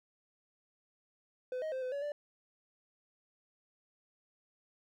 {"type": "tone with pitch steps", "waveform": "triangle", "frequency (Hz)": [506, 627, 521, 508, 566, 586], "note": ["B4", "D#5", "C5", "B4", "C#5", "D5"], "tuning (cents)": [42, 13, -7, 49, 36, -4], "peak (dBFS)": -33, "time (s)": [1.52, 2.12], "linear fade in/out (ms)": 2, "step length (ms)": 100, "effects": []}